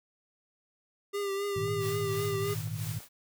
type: tone with vibrato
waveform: square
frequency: 399.2 Hz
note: G4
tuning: 32 cents sharp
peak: -31 dBFS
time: 1.13-2.55 s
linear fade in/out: 20 ms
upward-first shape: triangle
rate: 3.8 Hz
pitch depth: 43 cents each way
type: chord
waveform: sine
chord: Ab suspended second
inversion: none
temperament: equal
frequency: 103.83 / 116.54 / 155.56 Hz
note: Ab2 / Bb2 / Eb3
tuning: 0 / 0 / 0 cents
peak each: -37 dBFS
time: 1.56-2.99 s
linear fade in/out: 5 ms
type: click train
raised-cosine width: 1 ms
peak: -38 dBFS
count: 5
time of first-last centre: 1.68-3.005 s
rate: 3.02 Hz
type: noise with tremolo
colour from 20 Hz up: white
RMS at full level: -42 dBFS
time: 1.79-3.09 s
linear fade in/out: 50 ms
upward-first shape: sine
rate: 3 Hz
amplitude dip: 60%
effects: none